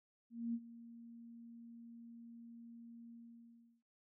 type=tone with ADSR envelope; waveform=sine; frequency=233.1 Hz; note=A#3; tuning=in tune; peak=-35 dBFS; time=0.3-3.83 s; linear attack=240 ms; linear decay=52 ms; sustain=-17 dB; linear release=710 ms; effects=none